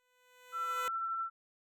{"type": "tone with exponential growth", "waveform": "10% pulse", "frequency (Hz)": 500, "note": "B4", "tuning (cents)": 21, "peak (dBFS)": -28, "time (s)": [0, 0.88], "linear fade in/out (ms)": 0, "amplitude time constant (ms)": 190}
{"type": "tone with tremolo", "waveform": "sine", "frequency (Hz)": 1342, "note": "E6", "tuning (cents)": 31, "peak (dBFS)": -32, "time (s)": [0.52, 1.3], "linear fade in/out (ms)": 50, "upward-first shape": "triangle", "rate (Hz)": 12, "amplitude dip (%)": 30}
{"effects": []}